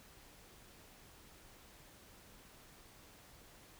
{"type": "silence", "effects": ["pink hiss -60 dBFS RMS until 3.79 s"]}